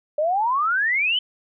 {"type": "exponential sweep", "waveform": "sine", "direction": "up", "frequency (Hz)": [583, 3100], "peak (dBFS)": -18, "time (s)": [0.18, 1.19], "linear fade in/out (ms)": 5, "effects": []}